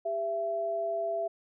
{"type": "tone pair together", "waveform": "sine", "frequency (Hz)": [399.5, 668], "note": ["G4", "E5"], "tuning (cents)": [33, 23], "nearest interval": "major sixth", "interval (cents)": 890, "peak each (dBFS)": [-37, -29], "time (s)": [0.05, 1.28], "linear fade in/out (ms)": 10, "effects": []}